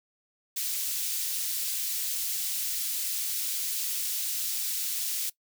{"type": "high-pass noise", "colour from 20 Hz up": "white", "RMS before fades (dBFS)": -31, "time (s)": [0.56, 5.3], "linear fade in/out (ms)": 10, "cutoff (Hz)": 3500, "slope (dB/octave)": 12, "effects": ["noise-tail reverb RT60 0.1 s tail -20 dB re dry"]}